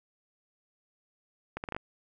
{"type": "accelerating click train", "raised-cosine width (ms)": 0.5, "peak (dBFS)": -20, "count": 6, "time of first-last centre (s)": [1.57, 1.765], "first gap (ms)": 69, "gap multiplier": 0.71, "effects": []}